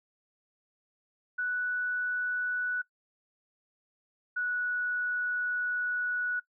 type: tone pair in turn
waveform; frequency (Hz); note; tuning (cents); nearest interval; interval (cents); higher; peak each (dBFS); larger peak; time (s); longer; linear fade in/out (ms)
sine; 1480 / 1470.6; F#6 / F#6; 0 / -11; unison; 11; first; -28; neither; 1.38-2.82 / 4.36-6.4; second; 10
effects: noise-tail reverb RT60 0.1 s tail -19 dB re dry